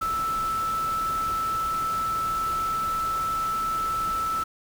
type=tone in noise; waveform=sine; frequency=1318.5 Hz; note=E6; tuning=in tune; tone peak=-24 dBFS; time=0.01-4.44 s; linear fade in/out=10 ms; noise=pink; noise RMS=-38 dBFS; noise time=0.01-4.44 s; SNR=+11 dB; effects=none